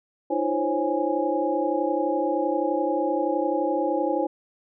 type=tone cluster; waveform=sine; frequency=308 / 340.3 / 520 / 551 / 828 Hz; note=D#4 / F4 / C5 / C#5 / G#5; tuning=-17 / -45 / -11 / -11 / -5 cents; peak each=-28 dBFS; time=0.3-4.27 s; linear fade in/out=10 ms; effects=none